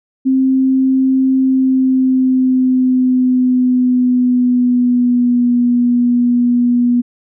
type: tone with pitch glide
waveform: sine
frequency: 263.3 to 242.8 Hz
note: C4 to B3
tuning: +11 to -29 cents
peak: -9 dBFS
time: 0.25-7.02 s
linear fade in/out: 20 ms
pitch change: -140 cents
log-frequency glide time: 1.37-5.53 s
effects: none